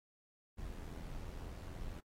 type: noise with amplitude modulation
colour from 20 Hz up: brown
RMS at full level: -43 dBFS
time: 0.57-2.01 s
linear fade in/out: 20 ms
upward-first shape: sine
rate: 84.8 Hz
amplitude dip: 55%
effects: AAC 48 kbps